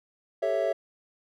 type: chord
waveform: triangle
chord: A dominant seventh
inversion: third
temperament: equal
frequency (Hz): 392 / 440 / 554.4 / 659.3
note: G4 / A4 / C#5 / E5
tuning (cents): 0 / 0 / 0 / 0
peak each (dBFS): -31 / -31 / -27 / -25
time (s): 0.42-0.73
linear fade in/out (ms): 10
effects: none